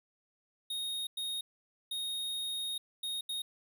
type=tone bursts at uneven times; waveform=square; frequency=3726 Hz; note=A#7; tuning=2 cents flat; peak=-35 dBFS; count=5; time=0.7-1.07 / 1.17-1.41 / 1.91-2.78 / 3.03-3.21 / 3.29-3.42 s; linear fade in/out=5 ms; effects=none

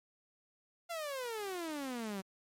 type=exponential sweep; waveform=sawtooth; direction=down; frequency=698.5 to 186.9 Hz; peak=-34 dBFS; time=0.89-2.22 s; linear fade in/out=20 ms; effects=MP3 64 kbps

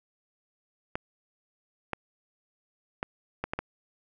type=clicks; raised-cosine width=0.5 ms; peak=-15 dBFS; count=6; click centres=0.955 / 1.933 / 3.029 / 3.44 / 3.535 / 3.59 s; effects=none

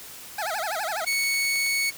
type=tone with vibrato; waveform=25% pulse; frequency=740 Hz; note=F#5; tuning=in tune; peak=-23 dBFS; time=0.38-1.05 s; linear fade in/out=5 ms; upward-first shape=sine; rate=12 Hz; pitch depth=280 cents each way
type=click train; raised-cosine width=0.2 ms; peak=-25 dBFS; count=7; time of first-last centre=1.02-1.665 s; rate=9.3 Hz
type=tone; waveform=sawtooth; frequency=2217 Hz; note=C#7; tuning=in tune; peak=-19 dBFS; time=1.06-1.91 s; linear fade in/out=20 ms
effects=white hiss -42 dBFS RMS until 1.97 s

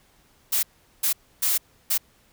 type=noise bursts at uneven times; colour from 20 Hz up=blue; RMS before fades=-22 dBFS; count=4; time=0.52-0.63 / 1.03-1.13 / 1.42-1.58 / 1.9-1.98 s; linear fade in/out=10 ms; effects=pink hiss -60 dBFS RMS until 2.32 s

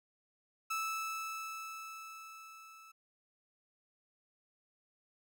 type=tone with level ramp; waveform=30% pulse; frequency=1311 Hz; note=E6; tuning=10 cents flat; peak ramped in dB=-31 to -52 dBFS; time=0.7-2.92 s; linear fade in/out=10 ms; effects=none

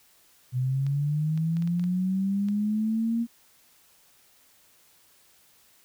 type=linear sweep; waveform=sine; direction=up; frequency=124.4 to 235.2 Hz; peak=-23 dBFS; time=0.52-3.27 s; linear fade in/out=50 ms
type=clicks; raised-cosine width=0.2 ms; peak=-29 dBFS; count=8; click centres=0.866 / 1.376 / 1.569 / 1.623 / 1.675 / 1.796 / 1.84 / 2.486 s
effects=white hiss -60 dBFS RMS until 5.84 s

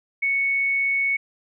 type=tone; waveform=sine; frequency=2216 Hz; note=C#7; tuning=1 cent flat; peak=-19 dBFS; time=0.22-1.17 s; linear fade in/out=10 ms; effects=none

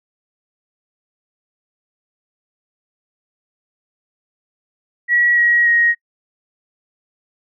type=tone with pitch steps; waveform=sine; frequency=1923 / 1902 / 1881.3 Hz; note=B6 / A#6 / A#6; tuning=-47 / +34 / +15 cents; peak=-11 dBFS; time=5.08-5.95 s; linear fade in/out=50 ms; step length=290 ms; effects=noise-tail reverb RT60 0.1 s tail -25 dB re dry

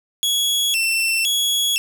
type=tone with vibrato; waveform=sawtooth; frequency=3000 Hz; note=F#7; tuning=23 cents sharp; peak=-14 dBFS; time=0.23-1.78 s; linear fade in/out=0 ms; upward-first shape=square; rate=0.98 Hz; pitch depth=190 cents each way; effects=none

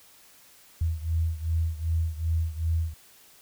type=beating tone pair; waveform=sine; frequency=80.8 / 83.4 Hz; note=E2 / E2; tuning=-34 / +21 cents; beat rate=2.6 Hz; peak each=-26 / -29 dBFS; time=0.81-2.94 s; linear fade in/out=5 ms; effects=white hiss -55 dBFS RMS until 3.41 s

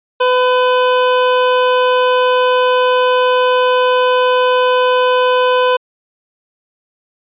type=tone; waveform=25% pulse; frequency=503 Hz; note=B4; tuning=32 cents sharp; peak=-6 dBFS; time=0.2-5.77 s; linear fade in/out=10 ms; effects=resampled to 8000 Hz

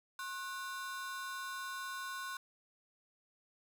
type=ring-modulated tone; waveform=45% pulse; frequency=1277 Hz; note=D#6; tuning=45 cents sharp; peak=-37 dBFS; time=0.19-2.37 s; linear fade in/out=2 ms; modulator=202 Hz; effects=none

